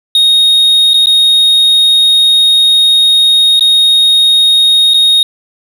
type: tone with dropouts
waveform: triangle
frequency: 3729 Hz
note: A#7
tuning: in tune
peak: -3 dBFS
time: 0.15-5.23 s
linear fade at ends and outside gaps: 2 ms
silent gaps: 0.935-0.941 / 1.059-1.069 / 3.595-3.608 / 4.937-4.942 s
effects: none